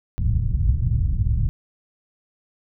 white low-pass noise, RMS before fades -20 dBFS, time 0.18-1.49 s, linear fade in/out 0 ms, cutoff 110 Hz, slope 24 dB/octave, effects none

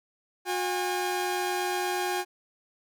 sawtooth tone pair together, 361.7 / 812 Hz, F#4 / G#5, -39 / -39 cents, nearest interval octave + major second, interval 1400 cents, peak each -26 dBFS, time 0.45-2.25 s, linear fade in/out 50 ms, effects none

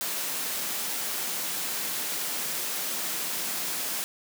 white high-pass noise, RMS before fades -31 dBFS, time 0.01-4.04 s, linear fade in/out 0 ms, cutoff 150 Hz, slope 48 dB/octave, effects none

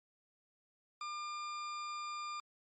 40% pulse tone, 1200 Hz, D6, 37 cents sharp, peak -39 dBFS, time 1.01-2.4 s, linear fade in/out 2 ms, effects MP3 32 kbps

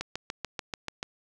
click train, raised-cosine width 0.2 ms, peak -15 dBFS, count 8, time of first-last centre 0.01-1.029 s, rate 6.87 Hz, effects none

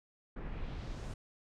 brown noise with low-pass filter sweep, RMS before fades -41 dBFS, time 0.36-1.14 s, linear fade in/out 5 ms, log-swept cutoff 1700 to 9100 Hz, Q 1.4, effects none

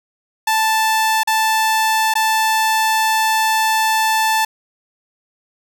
sawtooth tone with dropouts, 880 Hz, A5, in tune, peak -10 dBFS, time 0.47-4.45 s, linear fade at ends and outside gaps 5 ms, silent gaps 1.234-1.273 / 2.139-2.153 s, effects none

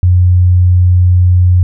sine tone, 90 Hz, F#2, 47 cents flat, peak -4 dBFS, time 0.03-1.63 s, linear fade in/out 0 ms, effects none

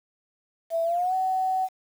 sine tone with pitch glide, 663 to 752.8 Hz, E5 to F#5, +10 to +30 cents, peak -22 dBFS, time 0.7-1.69 s, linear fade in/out 50 ms, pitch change +220 cents, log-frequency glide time 0.84-1.14 s, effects 8-bit

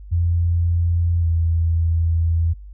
sine tone with pitch glide, 85.5 to 82.97 Hz, F2 to E2, -36 to +12 cents, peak -15 dBFS, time 0.11-2.54 s, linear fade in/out 20 ms, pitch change -52 cents, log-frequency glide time 1.2-1.26 s, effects added 50 Hz sine -35 dBFS peak until 2.73 s

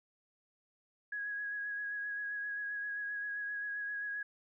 sine tone with vibrato, 1661.2 Hz, G#6, in tune, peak -36 dBFS, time 1.12-4.23 s, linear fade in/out 5 ms, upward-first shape sine, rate 7.6 Hz, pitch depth 21 cents each way, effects none

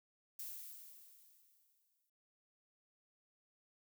violet noise with exponential decay, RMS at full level -45 dBFS, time 0.39-2.1 s, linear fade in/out 5 ms, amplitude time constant 370 ms, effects noise-tail reverb RT60 0.6 s tail -23 dB re dry

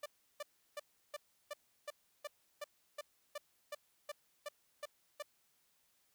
sawtooth tone bursts, 589 Hz, D5, 5 cents sharp, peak -37 dBFS, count 15, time 0.03-5.225 s, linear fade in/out 5 ms, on 29 ms, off 340 ms, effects white hiss -75 dBFS RMS until 6.14 s

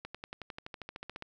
accelerating click train, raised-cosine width 0.3 ms, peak -25 dBFS, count 16, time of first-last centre 0.05-1.224 s, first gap 96 ms, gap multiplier 0.97, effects none

